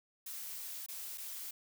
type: noise with dropouts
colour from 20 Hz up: blue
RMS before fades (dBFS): -44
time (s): 0.26-1.51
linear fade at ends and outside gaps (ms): 5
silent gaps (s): 0.863-0.885 / 1.176-1.18
effects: none